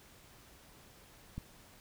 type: click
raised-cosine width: 5 ms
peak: -27 dBFS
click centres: 1.38 s
effects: pink hiss -59 dBFS RMS until 1.8 s